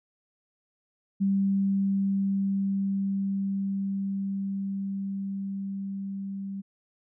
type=tone with level ramp; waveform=sine; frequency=196 Hz; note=G3; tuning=in tune; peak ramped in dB=-21 to -32 dBFS; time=1.2-6.62 s; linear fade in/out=20 ms; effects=none